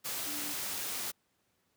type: tone in noise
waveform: sine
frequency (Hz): 293.4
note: D4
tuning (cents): -2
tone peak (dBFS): -45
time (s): 0.26-0.54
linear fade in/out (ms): 20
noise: white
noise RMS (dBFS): -37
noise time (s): 0.04-1.12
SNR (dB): -11
effects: pink hiss -75 dBFS RMS until 1.76 s + high-pass 100 Hz 12 dB/octave